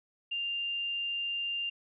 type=tone; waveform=sine; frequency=2794 Hz; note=F7; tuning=in tune; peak=-31 dBFS; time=0.31-1.7 s; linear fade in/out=10 ms; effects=none